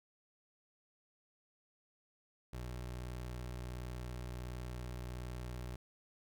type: tone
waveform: 25% pulse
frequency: 61.4 Hz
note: B1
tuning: 9 cents flat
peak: -38 dBFS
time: 2.53-5.76 s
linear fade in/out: 5 ms
effects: 13-bit